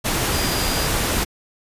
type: tone in noise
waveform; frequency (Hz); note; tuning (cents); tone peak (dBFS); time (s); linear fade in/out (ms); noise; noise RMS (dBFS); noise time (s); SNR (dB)
sine; 4842; D#8; -48; -29; 0.32-0.88; 20; pink; -21; 0.04-1.25; -11
effects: resampled to 32000 Hz